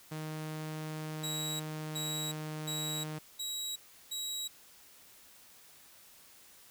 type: tone with pitch glide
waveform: sawtooth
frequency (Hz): 155.56 to 154.4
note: D#3 to D#3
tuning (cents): 0 to -13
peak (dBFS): -34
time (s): 0.11-3.19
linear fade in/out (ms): 10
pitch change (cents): -13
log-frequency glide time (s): 0.91-2.39
type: tone bursts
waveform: 25% pulse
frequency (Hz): 3861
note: B7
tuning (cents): -40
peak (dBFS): -32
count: 5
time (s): 1.23-4.48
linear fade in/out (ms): 10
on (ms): 370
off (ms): 350
effects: white hiss -58 dBFS RMS until 6.7 s